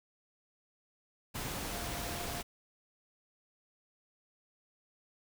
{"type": "tone in noise", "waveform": "sine", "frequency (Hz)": 698.5, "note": "F5", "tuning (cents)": 0, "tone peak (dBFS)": -46, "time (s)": [1.72, 2.42], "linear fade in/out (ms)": 20, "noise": "pink", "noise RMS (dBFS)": -39, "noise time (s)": [1.34, 2.43], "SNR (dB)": -10, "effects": []}